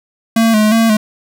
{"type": "tone with vibrato", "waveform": "square", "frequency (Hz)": 220, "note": "A3", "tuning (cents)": 0, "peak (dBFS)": -9, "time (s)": [0.36, 0.97], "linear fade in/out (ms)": 5, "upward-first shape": "square", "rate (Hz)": 2.8, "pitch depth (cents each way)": 51, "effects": []}